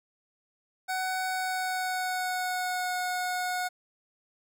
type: tone with pitch glide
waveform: 25% pulse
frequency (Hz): 748 to 728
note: F#5 to F#5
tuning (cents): +19 to -28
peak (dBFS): -25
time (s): 0.88-3.69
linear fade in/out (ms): 20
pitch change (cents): -47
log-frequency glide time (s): 1.26-2.96
effects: none